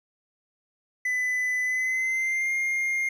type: tone with pitch glide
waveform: triangle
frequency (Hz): 2002 to 2121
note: B6 to C7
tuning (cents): +23 to +23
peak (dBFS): -22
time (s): 1.05-3.09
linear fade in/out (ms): 5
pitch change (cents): +100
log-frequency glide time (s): 1.64-2.53
effects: none